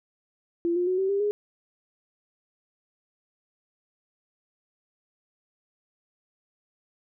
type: tone with pitch steps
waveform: sine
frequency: 341.4 / 354.9 / 368.9 / 383.4 / 398.6 / 414.3 Hz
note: F4 / F4 / F#4 / G4 / G4 / G#4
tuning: -39 / +28 / -5 / -38 / +29 / -4 cents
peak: -22 dBFS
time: 0.65-1.31 s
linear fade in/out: 0 ms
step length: 110 ms
effects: none